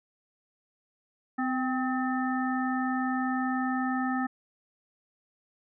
harmonic tone with a mistuned harmonic, 256.1 Hz, C4, 37 cents flat, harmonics 1 / 3 / 5 / 7, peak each -28 / -33 / -35 / -36 dBFS, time 1.38-4.27 s, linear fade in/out 10 ms, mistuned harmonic 3, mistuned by +37 cents, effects none

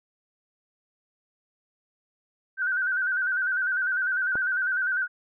sine tone with vibrato, 1500 Hz, F#6, 23 cents sharp, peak -23 dBFS, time 2.57-5.08 s, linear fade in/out 50 ms, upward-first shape square, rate 10 Hz, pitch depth 57 cents each way
click, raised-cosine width 1 ms, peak -20 dBFS, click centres 4.355 s
effects none

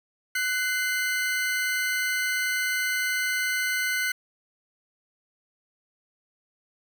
40% pulse tone pair together, 1493.1 / 2077 Hz, F#6 / C7, +15 / -13 cents, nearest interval tritone, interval 572 cents, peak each -26 / -27 dBFS, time 0.35-4.12 s, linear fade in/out 5 ms, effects none

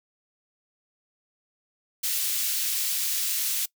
white high-pass noise, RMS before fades -27 dBFS, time 2.03-3.66 s, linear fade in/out 10 ms, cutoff 2800 Hz, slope 12 dB/octave, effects noise-tail reverb RT60 0.1 s tail -22 dB re dry

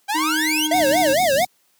sawtooth exponential sweep, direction up, 778 to 3400 Hz, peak -16 dBFS, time 0.08-0.68 s, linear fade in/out 20 ms
square tone with pitch glide, 312 to 308.4 Hz, D#4 to D#4, +5 to -15 cents, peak -23 dBFS, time 0.14-1.14 s, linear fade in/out 20 ms, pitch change -20 cents, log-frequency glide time 0.47-0.55 s
square tone with vibrato, 630 Hz, D#5, 21 cents sharp, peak -16 dBFS, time 0.71-1.45 s, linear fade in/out 5 ms, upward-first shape sine, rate 4.4 Hz, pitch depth 290 cents each way
pink band-stop noise, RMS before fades -28 dBFS, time 0.72-1.47 s, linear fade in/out 50 ms, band 320 to 3900 Hz, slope 48 dB/octave
effects white hiss -62 dBFS RMS until 1.79 s + high-pass 150 Hz 12 dB/octave

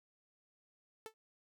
sawtooth tone with exponential decay, 440 Hz, A4, in tune, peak -37 dBFS, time 1.06-1.14 s, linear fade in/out 0 ms, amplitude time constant 16 ms, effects none

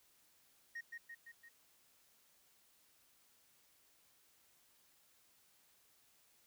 sine tone with echo, 1865 Hz, A#6, in tune, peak -40 dBFS, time 0.75-0.81 s, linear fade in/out 10 ms, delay 170 ms, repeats 4, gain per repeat -4 dB, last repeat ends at 1.49 s, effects tanh soft clip ceiling -42 dBFS + white hiss -71 dBFS RMS until 6.46 s

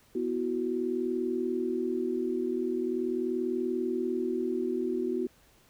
sine chord, B suspended fourth, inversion none, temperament equal, 246.9 / 329.6 / 370 Hz, B3 / E4 / F#4, 0 / 0 / 0 cents, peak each -33 / -34 / -30 dBFS, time 0.15-5.27 s, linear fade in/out 5 ms, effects pink hiss -62 dBFS RMS until 5.69 s

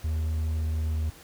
triangle tone with pitch glide, 78.9 to 78.22 Hz, D#2 to D#2, +25 to +10 cents, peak -23 dBFS, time 0.04-1.1 s, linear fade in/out 5 ms, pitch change -15 cents, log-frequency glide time 0.61-0.92 s, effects pink hiss -50 dBFS RMS until 1.23 s

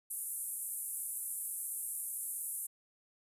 pink band-pass noise, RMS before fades -40 dBFS, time 0.1-2.67 s, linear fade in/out 10 ms, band 8900 to 13000 Hz, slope 48 dB/octave, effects resampled to 32000 Hz

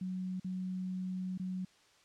sine tone with dropouts, 185 Hz, F#3, in tune, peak -35 dBFS, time 0.01-1.65 s, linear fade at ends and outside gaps 5 ms, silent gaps 0.399-0.444 / 1.377-1.396 s, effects white hiss -65 dBFS RMS until 2.04 s + low-pass 6000 Hz 12 dB/octave

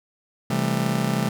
40% pulse chord, A minor seventh, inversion first, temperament just, 132 / 165 / 198 / 220 Hz, C3 / E3 / G3 / A3, +16 / +2 / +18 / 0 cents, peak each -26 dBFS, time 0.5-1.29 s, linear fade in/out 5 ms, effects none

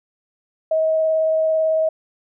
sine tone with vibrato, 636 Hz, D#5, 38 cents sharp, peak -15 dBFS, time 0.71-1.89 s, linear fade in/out 5 ms, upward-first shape triangle, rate 18 Hz, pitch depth 11 cents each way, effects none

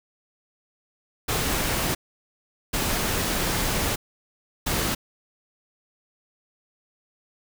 pink noise bursts at uneven times, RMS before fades -25 dBFS, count 3, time 1.28-1.95 / 2.73-3.96 / 4.66-4.95 s, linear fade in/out 10 ms, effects none

